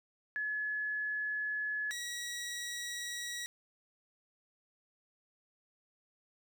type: tone pair in turn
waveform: sine / 15% pulse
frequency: 1705 / 1918 Hz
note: G#6 / A#6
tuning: +45 / +49 cents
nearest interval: major second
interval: 204 cents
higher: second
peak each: -33 / -32 dBFS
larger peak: second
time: 0.36-1.91 / 1.91-3.46 s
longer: neither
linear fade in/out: 0 ms
effects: none